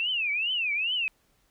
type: tone with vibrato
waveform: sine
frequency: 2637 Hz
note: E7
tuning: in tune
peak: -25 dBFS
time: 0-1.08 s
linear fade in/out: 0 ms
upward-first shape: triangle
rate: 2.4 Hz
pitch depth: 280 cents each way
effects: pink hiss -68 dBFS RMS until 1.5 s

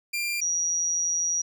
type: tone pair in turn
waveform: sawtooth / sine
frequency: 2384 / 5766 Hz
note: D7 / F#8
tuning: +25 / -46 cents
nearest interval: octave + minor third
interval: 1529 cents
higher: second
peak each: -23 dBFS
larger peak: neither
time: 0.13-0.41 / 0.41-1.42 s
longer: second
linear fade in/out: 10 ms
effects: none

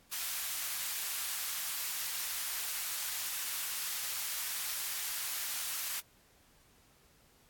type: high-pass noise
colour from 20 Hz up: white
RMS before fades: -37 dBFS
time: 0.11-6.01 s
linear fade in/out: 20 ms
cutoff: 1100 Hz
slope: 12 dB/octave
effects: pink hiss -65 dBFS RMS until 7.49 s + AAC 64 kbps

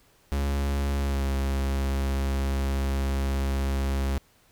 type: tone with pitch glide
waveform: 45% pulse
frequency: 69.9 to 67.95 Hz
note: C#2 to C#2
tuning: +15 to -34 cents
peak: -24 dBFS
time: 0.32-4.18 s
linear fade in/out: 0 ms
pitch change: -49 cents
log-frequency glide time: 0.99-1.25 s
effects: pink hiss -61 dBFS RMS until 4.51 s

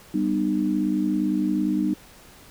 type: chord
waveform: sine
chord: G augmented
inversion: none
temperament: equal with one note detuned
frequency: 196 / 246.9 / 304.4 Hz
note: G3 / B3 / D#4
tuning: 0 / 0 / -38 cents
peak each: -25 / -27 / -23 dBFS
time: 0.14-1.94 s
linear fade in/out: 5 ms
effects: pink hiss -49 dBFS RMS until 2.5 s

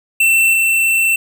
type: tone with level steps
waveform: square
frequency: 2686 Hz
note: E7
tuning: 32 cents sharp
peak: -10 / -12 dBFS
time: 0.2-1.16 s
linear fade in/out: 5 ms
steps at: 0.53 s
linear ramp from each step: 10 ms
effects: none

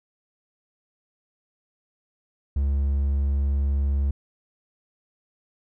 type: tone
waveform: triangle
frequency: 69.7 Hz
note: C#2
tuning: 10 cents sharp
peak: -18 dBFS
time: 2.56-4.11 s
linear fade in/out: 5 ms
effects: none

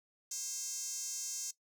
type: tone with high-pass filter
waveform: sawtooth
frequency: 530 Hz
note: C5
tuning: 22 cents sharp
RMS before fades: -40 dBFS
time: 0.31-1.51 s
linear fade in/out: 5 ms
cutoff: 6400 Hz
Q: 5.6
effects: noise-tail reverb RT60 0.1 s tail -17 dB re dry

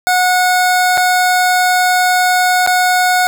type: tone with dropouts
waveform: 25% pulse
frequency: 730 Hz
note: F#5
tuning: 24 cents flat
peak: -6 dBFS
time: 0.07-3.27 s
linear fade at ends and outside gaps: 0 ms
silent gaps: 0.974-0.978 / 2.664-2.674 s
effects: none

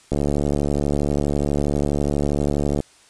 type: click train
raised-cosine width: 2 ms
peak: -8 dBFS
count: 195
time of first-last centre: 0.12-2.803 s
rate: 72.3 Hz
effects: white hiss -52 dBFS RMS until 3.09 s + resampled to 22050 Hz

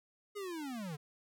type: linear sweep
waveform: square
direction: down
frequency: 421.7 to 138.59 Hz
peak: -40 dBFS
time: 0.35-0.97 s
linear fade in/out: 20 ms
effects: none

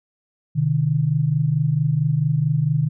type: tone pair together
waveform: sine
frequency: 128.31 / 152.8 Hz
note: C3 / D#3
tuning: -33 / -31 cents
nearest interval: minor third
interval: 302 cents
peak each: -21 / -18 dBFS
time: 0.55-2.89 s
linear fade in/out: 20 ms
effects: none

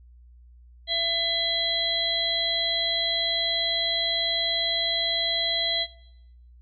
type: harmonic tone with a mistuned harmonic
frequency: 670 Hz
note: E5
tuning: 28 cents sharp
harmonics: 1 / 3 / 5 / 6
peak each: -33 / -33 / -27 / -26 dBFS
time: 0.87-5.87 s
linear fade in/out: 50 ms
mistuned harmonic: 5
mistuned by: -36 cents
effects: noise-tail reverb RT60 0.8 s tail -19 dB re dry + added 60 Hz sine -48 dBFS peak until 6.61 s

